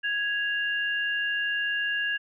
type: tone pair together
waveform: sine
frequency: 1661.2 / 2794 Hz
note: G#6 / F7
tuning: 0 / 0 cents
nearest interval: major sixth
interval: 900 cents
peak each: -26 / -31 dBFS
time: 0.03-2.18 s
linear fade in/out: 20 ms
effects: none